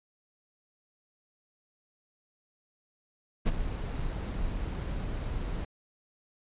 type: noise with ADSR envelope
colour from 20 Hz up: brown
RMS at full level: -23 dBFS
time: 3.45-5.65 s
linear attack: 26 ms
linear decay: 27 ms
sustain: -10 dB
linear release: 3 ms
effects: resampled to 8000 Hz